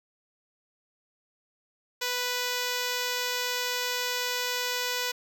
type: tone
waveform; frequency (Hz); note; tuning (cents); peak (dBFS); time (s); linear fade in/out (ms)
5% pulse; 493.9; B4; 0; -16; 2.01-5.12; 10
effects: none